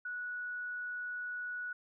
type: tone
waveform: sine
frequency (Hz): 1469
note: F#6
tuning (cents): -13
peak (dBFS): -37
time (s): 0.05-1.73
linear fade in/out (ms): 5
effects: none